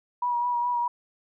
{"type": "tone with vibrato", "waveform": "sine", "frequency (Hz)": 966, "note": "B5", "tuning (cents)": -39, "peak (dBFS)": -23, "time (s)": [0.22, 0.88], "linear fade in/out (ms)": 5, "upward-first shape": "sine", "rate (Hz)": 4.8, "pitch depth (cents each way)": 25, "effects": []}